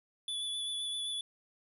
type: tone with vibrato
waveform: square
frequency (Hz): 3449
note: A7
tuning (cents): -35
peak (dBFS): -35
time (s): 0.28-1.21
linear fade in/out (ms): 2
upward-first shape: sine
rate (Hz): 7.7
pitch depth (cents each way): 16
effects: resampled to 32000 Hz